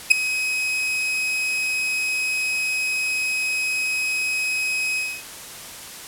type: tone with ADSR envelope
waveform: 40% pulse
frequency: 2534 Hz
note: D#7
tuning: 31 cents sharp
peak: -4 dBFS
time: 0.1-5.24 s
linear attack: 16 ms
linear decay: 5 ms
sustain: -16 dB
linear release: 270 ms
effects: white hiss -37 dBFS RMS until 6.07 s + low-pass 12000 Hz 12 dB/octave